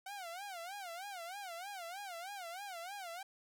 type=tone with vibrato; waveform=sawtooth; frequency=740 Hz; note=F#5; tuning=in tune; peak=-40 dBFS; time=0.06-3.23 s; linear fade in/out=5 ms; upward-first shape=sine; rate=3.2 Hz; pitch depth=180 cents each way; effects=none